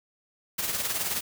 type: noise with tremolo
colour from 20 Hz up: white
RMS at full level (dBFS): -27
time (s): 0.58-1.21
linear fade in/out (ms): 10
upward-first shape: triangle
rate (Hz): 19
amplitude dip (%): 60
effects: none